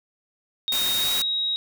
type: tone with pitch glide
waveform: sine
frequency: 3729 to 3805 Hz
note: A#7 to A#7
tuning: 0 to +35 cents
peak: -22 dBFS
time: 0.68-1.56 s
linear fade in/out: 0 ms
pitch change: +35 cents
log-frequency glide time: 0.95-1.13 s
type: noise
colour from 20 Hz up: white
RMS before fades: -28 dBFS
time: 0.72-1.22 s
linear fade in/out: 2 ms
effects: none